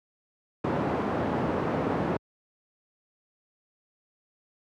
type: band-pass noise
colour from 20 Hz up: pink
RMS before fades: -28 dBFS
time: 0.64-2.17 s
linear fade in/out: 5 ms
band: 140 to 980 Hz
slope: 12 dB/octave
effects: high-pass 60 Hz 12 dB/octave